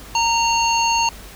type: harmonic tone with a mistuned harmonic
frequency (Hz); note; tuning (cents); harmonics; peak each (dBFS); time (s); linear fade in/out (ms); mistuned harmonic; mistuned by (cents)
923; A#5; -17; 1 / 3 / 5 / 7; -17 / -22 / -24 / -25; 0.15-1.09; 2; 5; -78
effects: added 50 Hz sine -40 dBFS peak until 1.35 s + pink hiss -40 dBFS RMS until 1.35 s